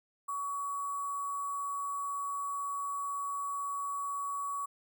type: tone with sample-and-hold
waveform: sine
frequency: 1129 Hz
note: C#6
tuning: 31 cents sharp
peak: -33 dBFS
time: 0.28-4.66 s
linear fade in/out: 10 ms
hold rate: 8820 Hz
effects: none